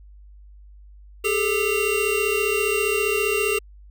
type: tone cluster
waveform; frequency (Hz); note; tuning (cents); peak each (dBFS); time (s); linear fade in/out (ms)
square; 400.7 / 435.7 / 2759; G4 / A4 / F7; +38 / -17 / -22; -25; 1.24-3.59; 10
effects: added 50 Hz sine -43 dBFS peak until 3.9 s